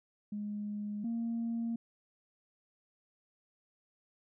sine tone pair in turn, 207.7 / 231.2 Hz, G#3 / A#3, 0 / -14 cents, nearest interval major second, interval 186 cents, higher second, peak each -35 / -31 dBFS, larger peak second, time 0.32-1.04 / 1.04-1.76 s, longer neither, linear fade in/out 5 ms, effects tanh soft clip ceiling -29 dBFS

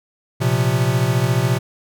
square chord, Bb suspended second, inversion none, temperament equal, 116.54 / 130.81 / 174.61 Hz, Bb2 / C3 / F3, 0 / 0 / 0 cents, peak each -20 / -19 / -25 dBFS, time 0.4-1.59 s, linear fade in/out 20 ms, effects none

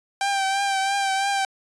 sawtooth tone with vibrato, 785 Hz, G5, 2 cents sharp, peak -17 dBFS, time 0.21-1.45 s, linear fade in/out 2 ms, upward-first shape triangle, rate 3 Hz, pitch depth 40 cents each way, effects resampled to 22050 Hz

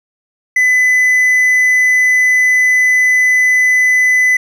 triangle tone, 2006 Hz, B6, 26 cents sharp, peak -6 dBFS, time 0.56-4.37 s, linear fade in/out 5 ms, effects none

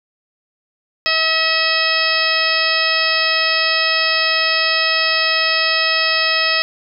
harmonic tone with a mistuned harmonic, 643 Hz, E5, 43 cents flat, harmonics 1 / 2 / 3 / 4 / 5 / 6 / 7 / 8, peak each -25 / -23 / -20 / -20 / -24 / -25 / -25 / -20 dBFS, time 1.06-6.62 s, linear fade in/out 0 ms, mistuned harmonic 6, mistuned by +17 cents, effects none

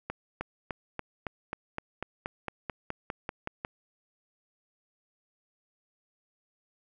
accelerating click train, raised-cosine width 0.5 ms, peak -18 dBFS, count 16, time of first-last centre 0.1-3.649 s, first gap 310 ms, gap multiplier 0.96, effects none

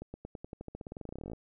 accelerating click train, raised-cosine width 2 ms, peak -28 dBFS, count 26, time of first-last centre 0.02-1.333 s, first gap 120 ms, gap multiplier 0.92, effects none

